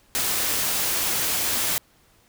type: noise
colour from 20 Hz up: white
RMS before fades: -24 dBFS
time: 0.15-1.78 s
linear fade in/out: 0 ms
effects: pink hiss -59 dBFS RMS until 2.28 s